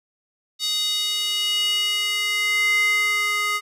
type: tone with high-pass filter sweep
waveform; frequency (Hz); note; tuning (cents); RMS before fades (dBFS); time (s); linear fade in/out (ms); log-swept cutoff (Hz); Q
square; 415.3; G#4; 0; -22; 0.59-3.61; 50; 4000 to 1600; 5.3
effects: resampled to 32000 Hz